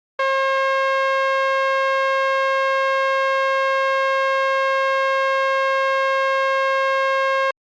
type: tone with low-pass filter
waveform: 5% pulse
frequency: 537 Hz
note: C5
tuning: 45 cents sharp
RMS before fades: -19 dBFS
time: 0.19-7.51 s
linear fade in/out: 5 ms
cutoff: 1300 Hz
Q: 0.89
effects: Opus 48 kbps